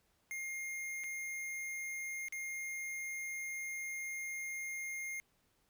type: tone with dropouts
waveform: square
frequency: 2126 Hz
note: C7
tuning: 27 cents sharp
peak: -40 dBFS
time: 0.31-5.2 s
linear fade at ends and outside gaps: 0 ms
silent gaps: 1.037-1.041 / 2.284-2.324 s
effects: pink hiss -75 dBFS RMS until 5.69 s